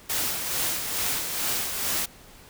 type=noise with tremolo; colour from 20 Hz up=white; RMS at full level=-26 dBFS; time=0.09-2.06 s; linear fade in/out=10 ms; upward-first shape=sine; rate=2.3 Hz; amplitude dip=45%; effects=pink hiss -50 dBFS RMS until 2.49 s